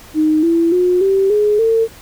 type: tone with pitch steps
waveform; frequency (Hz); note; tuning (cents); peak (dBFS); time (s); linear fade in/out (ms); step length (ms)
sine; 310 / 334.2 / 360.2 / 388.3 / 418.6 / 451.3; D#4 / E4 / F#4 / G4 / G#4 / A4; -6 / +24 / -46 / -16 / +14 / +44; -10; 0.14-1.88; 50; 290
effects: pink hiss -40 dBFS RMS until 2.01 s